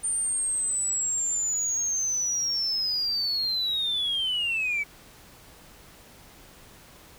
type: linear sweep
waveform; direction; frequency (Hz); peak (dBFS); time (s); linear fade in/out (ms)
sine; down; 9040 to 2258; -23; 0.03-4.84; 20
effects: tanh soft clip ceiling -21 dBFS + pink hiss -51 dBFS RMS until 7.18 s